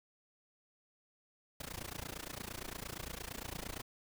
pink noise with amplitude modulation, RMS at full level -41 dBFS, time 1.6-3.82 s, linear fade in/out 5 ms, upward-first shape sine, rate 28.7 Hz, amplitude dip 95%, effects none

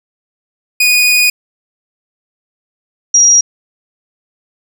sawtooth / sine tone pair in turn, 2472 / 5709 Hz, D#7 / F8, -12 / +37 cents, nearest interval octave + major second, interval 1449 cents, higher second, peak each -4 dBFS, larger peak neither, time 0.8-1.3 / 3.14-3.41 s, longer first, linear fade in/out 5 ms, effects none

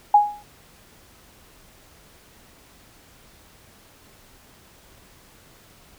sine tone with exponential decay, 829 Hz, G#5, 3 cents flat, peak -7 dBFS, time 0.14-0.43 s, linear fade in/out 5 ms, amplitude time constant 61 ms, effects pink hiss -52 dBFS RMS until 5.98 s

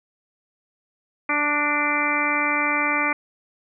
harmonic tone with a mistuned harmonic, 293.7 Hz, D4, in tune, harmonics 1 / 2 / 3 / 4 / 5 / 6 / 7 / 8, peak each -29 / -32 / -29 / -26 / -29 / -32 / -25 / -25 dBFS, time 1.29-3.13 s, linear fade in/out 5 ms, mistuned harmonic 6, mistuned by +27 cents, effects none

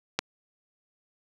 click, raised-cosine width 0.2 ms, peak -7 dBFS, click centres 0.19 s, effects high-pass 100 Hz 12 dB/octave + 8-bit

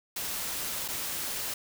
white noise with dropouts, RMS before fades -34 dBFS, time 0.16-1.54 s, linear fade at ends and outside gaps 5 ms, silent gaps 0.88-0.884 s, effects none

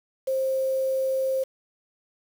sine tone with quantisation, 529 Hz, C5, 19 cents sharp, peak -22 dBFS, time 0.27-1.44 s, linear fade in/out 10 ms, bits 7, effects none

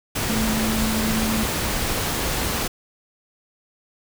sine tone in noise, 220 Hz, A3, in tune, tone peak -22 dBFS, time 0.29-1.44 s, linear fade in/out 10 ms, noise pink, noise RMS -24 dBFS, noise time 0.15-2.68 s, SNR -1 dB, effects none

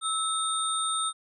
sine tone cluster, 1300 / 3666 / 8730 Hz, E6 / A#7 / C#9, -24 / -30 / -28 cents, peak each -29 / -31 / -31 dBFS, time 0.01-1.13 s, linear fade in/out 50 ms, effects none

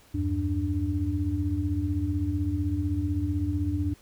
sine tone cluster, 80.9 / 96.7 / 293.4 Hz, E2 / G2 / D4, -32 / -23 / -2 cents, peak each -29 dBFS, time 0.14-3.94 s, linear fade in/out 10 ms, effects pink hiss -57 dBFS RMS until 4.01 s

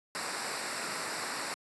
pink noise with comb filter, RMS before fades -36 dBFS, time 0.15-1.54 s, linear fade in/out 0 ms, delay 0.31 ms, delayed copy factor -0.7, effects high-pass 200 Hz 12 dB/octave + resampled to 24000 Hz

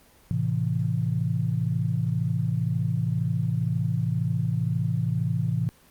sine chord, A minor, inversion none, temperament just, 110 / 132 / 165 Hz, A2 / C3 / E3, 0 / +16 / +2 cents, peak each -27 dBFS, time 0.31-5.69 s, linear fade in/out 0 ms, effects pink hiss -56 dBFS RMS until 5.9 s + Opus 24 kbps

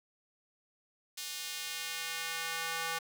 square tone with high-pass filter sweep, 164.81 Hz, E3, in tune, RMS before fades -38 dBFS, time 1.17-2.99 s, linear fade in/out 10 ms, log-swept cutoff 3900 to 1100 Hz, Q 0.92, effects 10-bit

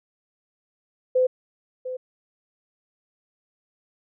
sine tone with echo, 510 Hz, C5, 44 cents flat, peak -16 dBFS, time 1.15-1.27 s, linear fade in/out 10 ms, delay 700 ms, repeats 1, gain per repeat -12 dB, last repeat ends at 1.97 s, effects none

